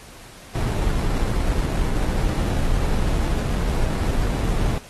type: noise with sample-and-hold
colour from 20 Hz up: brown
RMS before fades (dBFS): -21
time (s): 0.55-4.78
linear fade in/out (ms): 2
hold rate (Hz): 3150
effects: pink hiss -44 dBFS RMS until 4.89 s + AAC 32 kbps